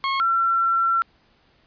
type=tone pair in turn; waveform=sawtooth / sine; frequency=1087 / 1354.6 Hz; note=C#6 / E6; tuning=-34 / +47 cents; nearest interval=major third; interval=381 cents; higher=second; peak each=-17 dBFS; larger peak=neither; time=0.04-0.2 / 0.2-1.02 s; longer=second; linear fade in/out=0 ms; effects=pink hiss -60 dBFS RMS until 1.66 s + resampled to 11025 Hz